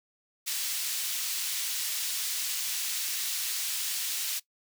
pink high-pass noise, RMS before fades -32 dBFS, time 0.46-4.4 s, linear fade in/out 20 ms, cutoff 3500 Hz, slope 12 dB/octave, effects noise-tail reverb RT60 0.1 s tail -19 dB re dry

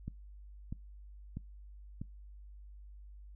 click train, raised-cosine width 5 ms, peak -27 dBFS, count 4, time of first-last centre 0.08-2.015 s, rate 1.55 Hz, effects noise-tail reverb RT60 0.2 s tail -24 dB re dry + added 50 Hz sine -49 dBFS peak until 3.35 s

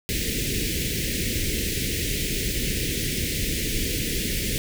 pink band-stop noise, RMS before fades -26 dBFS, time 0.09-4.58 s, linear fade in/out 0 ms, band 480 to 1900 Hz, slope 48 dB/octave, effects none

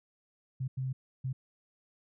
sine tone bursts at uneven times, 130.81 Hz, C3, in tune, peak -31 dBFS, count 3, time 0.6-0.68 / 0.77-0.93 / 1.24-1.33 s, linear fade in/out 10 ms, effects none

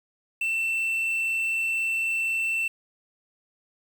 triangle tone with quantisation, 2679 Hz, E7, 27 cents sharp, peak -22 dBFS, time 0.41-2.68 s, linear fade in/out 5 ms, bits 8, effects none

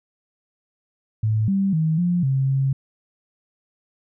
sine tone with pitch steps, 108.9 / 195.3 / 158.8 / 176.1 / 134.4 / 135.3 Hz, A2 / G3 / D#3 / F3 / C3 / C#3, -17 / -6 / +36 / +15 / +47 / -42 cents, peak -17 dBFS, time 1.23-2.73 s, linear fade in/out 5 ms, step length 250 ms, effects none

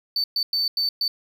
triangle tone bursts at uneven times, 4539 Hz, C#8, 40 cents sharp, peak -19 dBFS, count 5, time 0.16-0.24 / 0.36-0.43 / 0.53-0.68 / 0.77-0.89 / 1.01-1.08 s, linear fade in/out 2 ms, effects none

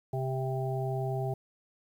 harmonic tone, 131.5 Hz, C3, 9 cents sharp, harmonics 1 / 3 / 5 / 6, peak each -31 / -36 / -38 / -39 dBFS, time 0.13-1.34 s, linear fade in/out 5 ms, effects 10-bit

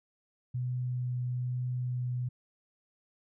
sine tone with vibrato, 124.7 Hz, B2, 17 cents sharp, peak -30 dBFS, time 0.54-2.29 s, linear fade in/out 10 ms, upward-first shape triangle, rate 1.1 Hz, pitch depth 9 cents each way, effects none

